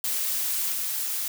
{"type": "noise with level steps", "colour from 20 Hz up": "blue", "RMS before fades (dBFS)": [-27, -29], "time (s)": [0.04, 1.28], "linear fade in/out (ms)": 2, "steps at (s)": 0.72, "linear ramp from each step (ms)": 5, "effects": []}